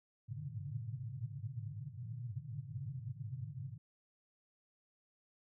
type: band-pass noise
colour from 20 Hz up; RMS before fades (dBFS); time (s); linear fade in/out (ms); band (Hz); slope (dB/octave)
pink; -44; 0.28-3.78; 10; 100 to 150; 96
effects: none